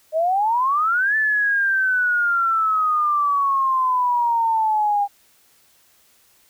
sine exponential two-way sweep, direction up then down, 613 to 1760 to 803 Hz, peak -16 dBFS, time 0.12-5.08 s, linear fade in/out 50 ms, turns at 1.16 s, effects white hiss -57 dBFS RMS until 6.49 s

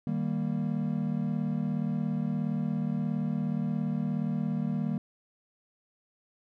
triangle chord, Eb major, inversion none, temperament equal with one note detuned, 154.31 / 196 / 233.1 Hz, Eb3 / G3 / Bb3, -14 / 0 / 0 cents, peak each -30 dBFS, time 0.07-4.98 s, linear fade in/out 2 ms, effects none

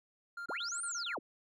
triangle tone bursts, 1396.9 Hz, F6, in tune, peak -38 dBFS, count 7, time 0.37-1.149 s, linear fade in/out 5 ms, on 89 ms, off 26 ms
sine linear two-way sweep, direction up then down, 166.6 to 9397 to 166.6 Hz, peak -37 dBFS, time 0.49-1.19 s, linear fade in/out 5 ms, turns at 0.83 s
effects none

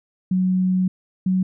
sine tone pair in turn, 185 / 186.18 Hz, F#3 / F#3, 0 / +11 cents, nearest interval unison, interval 11 cents, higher second, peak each -16 / -16 dBFS, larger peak neither, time 0.31-0.88 / 1.26-1.43 s, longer first, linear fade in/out 5 ms, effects none

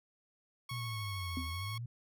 15% pulse tone with vibrato, 1100 Hz, C#6, 14 cents flat, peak -35 dBFS, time 0.69-1.78 s, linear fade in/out 5 ms, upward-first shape sine, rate 13 Hz, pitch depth 12 cents each way
sine linear two-way sweep, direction down then up, 123.47 to 76.9 to 123.47 Hz, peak -38 dBFS, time 0.71-1.86 s, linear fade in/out 5 ms, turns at 1.46 s
sine tone with exponential decay, 257.8 Hz, C4, 26 cents flat, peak -33 dBFS, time 1.37-1.55 s, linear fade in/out 0 ms, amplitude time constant 37 ms
effects none

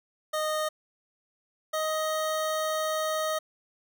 25% pulse tone pair in turn, 618 / 625.9 Hz, D#5 / D#5, -12 / +10 cents, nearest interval unison, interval 22 cents, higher second, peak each -23 dBFS, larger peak neither, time 0.33-0.69 / 1.73-3.39 s, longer second, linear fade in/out 10 ms, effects none

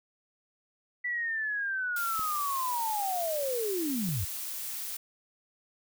sine linear sweep, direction down, 1975.5 to 75 Hz, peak -29 dBFS, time 1.04-4.25 s, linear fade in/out 10 ms
blue noise, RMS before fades -37 dBFS, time 1.96-4.97 s, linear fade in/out 5 ms
clicks, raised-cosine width 3 ms, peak -33 dBFS, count 2, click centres 2.194 / 4.089 s
effects none

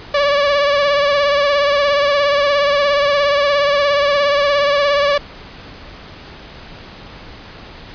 sawtooth tone with vibrato, 572 Hz, D5, 46 cents flat, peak -8 dBFS, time 0.14-5.18 s, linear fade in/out 5 ms, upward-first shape triangle, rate 17 Hz, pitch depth 50 cents each way, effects pink hiss -36 dBFS RMS until 7.94 s + resampled to 11025 Hz

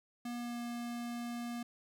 square tone with pitch glide, 240 to 238.1 Hz, B3 to A#3, -49 to +37 cents, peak -39 dBFS, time 0.25-1.63 s, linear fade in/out 5 ms, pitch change -14 cents, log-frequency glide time 0.38-0.6 s, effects none

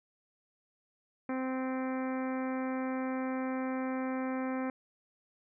harmonic tone, 260 Hz, C4, 11 cents flat, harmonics 1 / 2 / 3 / 4 / 5 / 6 / 7 / 8 / 9, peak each -33 / -39 / -43 / -45 / -47 / -49 / -50 / -51 / -52 dBFS, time 1.29-4.7 s, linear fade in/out 2 ms, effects none

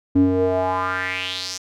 square tone with band-pass filter sweep, 92.5 Hz, F#2, in tune, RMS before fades -21 dBFS, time 0.15-1.58 s, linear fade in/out 10 ms, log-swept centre 250 to 6100 Hz, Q 4.1, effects none

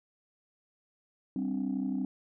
sine chord, G suspended fourth, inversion none, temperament equal, 196 / 261.6 / 293.7 Hz, G3 / C4 / D4, 0 / 0 / 0 cents, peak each -33 / -31 / -36 dBFS, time 1.36-2.05 s, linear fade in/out 2 ms, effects tanh soft clip ceiling -24 dBFS

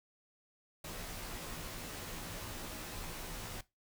pink noise with comb filter, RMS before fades -44 dBFS, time 0.84-3.61 s, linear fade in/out 5 ms, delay 15 ms, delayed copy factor -0.85, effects noise-tail reverb RT60 0.2 s tail -18 dB re dry

